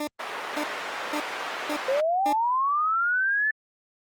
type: tone bursts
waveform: 20% pulse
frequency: 298.4 Hz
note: D4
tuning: 28 cents sharp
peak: -22 dBFS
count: 5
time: 0-2.33 s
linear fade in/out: 5 ms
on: 74 ms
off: 490 ms
type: band-pass noise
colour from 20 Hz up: white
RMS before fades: -33 dBFS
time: 0.19-2.01 s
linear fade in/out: 10 ms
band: 500 to 1700 Hz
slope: 12 dB/octave
type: linear sweep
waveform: sine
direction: up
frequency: 513 to 1760 Hz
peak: -21 dBFS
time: 1.88-3.51 s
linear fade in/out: 5 ms
effects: Opus 24 kbps